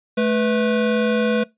square tone pair together, 217.2 / 493.9 Hz, A3 / B4, -22 / 0 cents, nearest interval octave + major second, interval 1422 cents, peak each -20 dBFS, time 0.17-1.44 s, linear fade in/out 10 ms, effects noise-tail reverb RT60 0.2 s tail -23 dB re dry + resampled to 8000 Hz

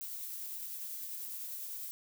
violet noise with tremolo, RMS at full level -41 dBFS, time 0.01-1.91 s, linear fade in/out 0 ms, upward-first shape triangle, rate 10 Hz, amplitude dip 25%, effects none

